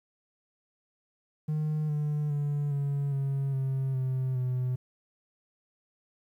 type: tone with pitch steps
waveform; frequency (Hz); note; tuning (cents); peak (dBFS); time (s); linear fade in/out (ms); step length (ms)
triangle; 153.2 / 149.1 / 145.1 / 141.22 / 137.44 / 133.75 / 130.17 / 126.69; D#3 / D3 / D3 / C#3 / C#3 / C3 / C3 / B2; -27 / +27 / -21 / +33 / -14 / +38 / -9 / +45; -24; 1.48-4.76; 10; 410
effects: tanh soft clip ceiling -20 dBFS + 11-bit